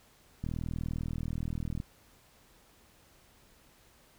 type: click train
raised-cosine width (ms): 5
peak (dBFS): -23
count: 56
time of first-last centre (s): 0.44-1.801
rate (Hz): 40.4
effects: pink hiss -62 dBFS RMS until 4.18 s